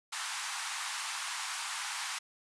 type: band-pass noise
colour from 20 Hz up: pink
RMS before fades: -38 dBFS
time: 0.12-2.19 s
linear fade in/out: 10 ms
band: 850 to 10000 Hz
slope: 48 dB/octave
effects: none